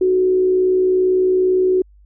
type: tone with frequency modulation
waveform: sine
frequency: 370.6 Hz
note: F#4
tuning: 3 cents sharp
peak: -12 dBFS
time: 0.01-1.82 s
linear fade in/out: 5 ms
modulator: 62.3 Hz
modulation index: 0.27
effects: added 50 Hz sine -45 dBFS peak until 2.05 s